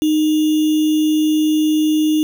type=tone with sample-and-hold; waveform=sine; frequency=308.4 Hz; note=D#4; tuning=15 cents flat; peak=-12 dBFS; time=0.02-2.23 s; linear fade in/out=0 ms; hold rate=3150 Hz; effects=none